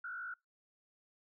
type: tone with frequency modulation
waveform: sine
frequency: 1443 Hz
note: F#6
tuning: 44 cents flat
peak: -40 dBFS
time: 0.04-0.34 s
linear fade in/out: 5 ms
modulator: 52.2 Hz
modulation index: 1.4
effects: noise-tail reverb RT60 0.2 s tail -24 dB re dry